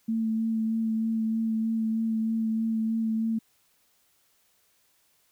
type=tone with vibrato; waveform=sine; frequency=223.2 Hz; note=A3; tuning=25 cents sharp; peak=-24 dBFS; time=0.08-3.39 s; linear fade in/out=10 ms; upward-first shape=sine; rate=3.2 Hz; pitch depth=16 cents each way; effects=white hiss -67 dBFS RMS until 5.31 s